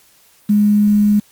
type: tone with quantisation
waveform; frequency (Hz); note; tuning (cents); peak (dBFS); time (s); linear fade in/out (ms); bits
sine; 207.7; G#3; 0; -9; 0.49-1.2; 10; 6
effects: white hiss -51 dBFS RMS until 1.31 s + Opus 48 kbps

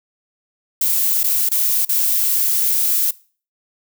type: noise with dropouts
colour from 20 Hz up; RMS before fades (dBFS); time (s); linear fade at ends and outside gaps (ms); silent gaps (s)
violet; -17; 0.81-3.11; 5; 1.233-1.24 / 1.49-1.514 / 1.851-1.891
effects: noise-tail reverb RT60 0.4 s tail -21 dB re dry

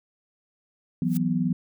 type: chord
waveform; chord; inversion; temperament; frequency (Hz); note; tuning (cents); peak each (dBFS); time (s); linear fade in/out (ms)
sine; E suspended second; none; equal; 164.81 / 185 / 246.9; E3 / F#3 / B3; 0 / 0 / 0; -26; 1.02-1.53; 2
type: noise with exponential growth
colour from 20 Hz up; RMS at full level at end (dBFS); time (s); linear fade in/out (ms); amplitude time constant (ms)
blue; -35; 1.04-1.17; 0; 28
effects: none

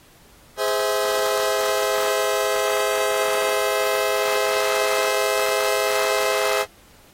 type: chord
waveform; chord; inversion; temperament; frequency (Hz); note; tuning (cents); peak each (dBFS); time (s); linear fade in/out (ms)
sawtooth; Ab augmented; none; just; 415.3 / 519.1 / 648.9; Ab4 / C5 / E5; 0 / -14 / -27; -20; 0.57-6.66; 50
effects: pink hiss -52 dBFS RMS until 7.13 s + AAC 48 kbps

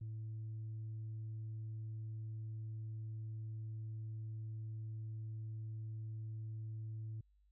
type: tone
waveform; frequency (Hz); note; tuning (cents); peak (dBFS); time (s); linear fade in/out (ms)
sine; 110; A2; 0; -40; 0.01-7.21; 5
effects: tanh soft clip ceiling -40 dBFS + added 50 Hz sine -68 dBFS peak until 7.51 s

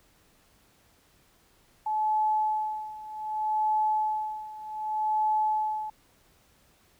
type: tone with tremolo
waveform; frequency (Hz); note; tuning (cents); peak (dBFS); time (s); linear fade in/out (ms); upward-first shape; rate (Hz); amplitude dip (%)
sine; 860; A5; -40; -22; 1.86-5.9; 5; sine; 0.65; 85
effects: pink hiss -63 dBFS RMS until 6.99 s

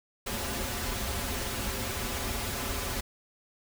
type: noise with comb filter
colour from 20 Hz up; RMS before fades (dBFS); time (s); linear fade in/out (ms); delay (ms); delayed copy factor
pink; -33; 0.26-3.01; 10; 6.4; -0.8
effects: none

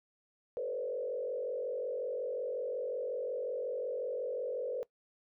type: tone with frequency modulation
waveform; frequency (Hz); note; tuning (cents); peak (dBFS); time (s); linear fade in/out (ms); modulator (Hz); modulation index
sine; 504; B4; +35; -33; 0.57-4.83; 0; 45.5; 1.3
effects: noise-tail reverb RT60 0.1 s tail -20 dB re dry

